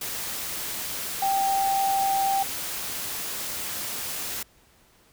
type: tone in noise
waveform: sine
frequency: 783 Hz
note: G5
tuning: 2 cents flat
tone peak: -21 dBFS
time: 1.22-2.43 s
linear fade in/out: 5 ms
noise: white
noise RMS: -32 dBFS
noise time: 0.01-4.43 s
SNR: +8 dB
effects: pink hiss -59 dBFS RMS until 5.12 s